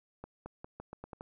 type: accelerating click train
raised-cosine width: 1 ms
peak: -29 dBFS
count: 8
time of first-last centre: 0.24-1.209 s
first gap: 220 ms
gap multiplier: 0.84
effects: none